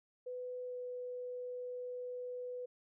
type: tone with pitch glide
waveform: sine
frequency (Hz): 499.1 to 496.2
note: B4 to B4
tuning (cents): +18 to +8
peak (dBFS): -40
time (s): 0.26-2.66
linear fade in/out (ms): 10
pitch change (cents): -10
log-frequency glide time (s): 0.66-0.76
effects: none